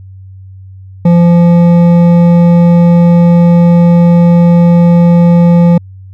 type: tone with hard clipping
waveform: sine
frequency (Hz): 172.1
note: F3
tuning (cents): -25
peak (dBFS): -4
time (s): 1.05-5.78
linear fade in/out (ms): 5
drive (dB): 9
effects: added 95 Hz sine -28 dBFS peak until 6.13 s